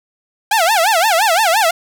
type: tone with vibrato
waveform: sawtooth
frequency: 766 Hz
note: G5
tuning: 40 cents flat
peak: -7 dBFS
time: 0.51-1.71 s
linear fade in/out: 5 ms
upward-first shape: sine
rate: 5.8 Hz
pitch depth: 290 cents each way
effects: none